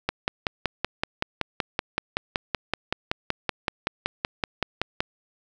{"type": "click train", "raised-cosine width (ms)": 0.3, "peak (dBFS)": -7, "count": 27, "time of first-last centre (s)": [0.09, 5.005], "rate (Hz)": 5.29, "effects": []}